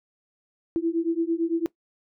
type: beating tone pair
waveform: sine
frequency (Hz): 328 / 336.9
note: E4 / E4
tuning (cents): -9 / +38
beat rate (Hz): 8.9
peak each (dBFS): -25 / -25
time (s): 0.76-1.66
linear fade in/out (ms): 0
effects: noise-tail reverb RT60 0.1 s tail -19 dB re dry